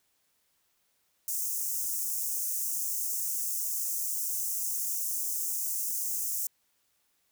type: high-pass noise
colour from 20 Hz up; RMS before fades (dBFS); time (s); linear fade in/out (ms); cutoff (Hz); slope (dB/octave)
white; -32; 1.28-6.47; 2; 5900; 48
effects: white hiss -73 dBFS RMS until 7.31 s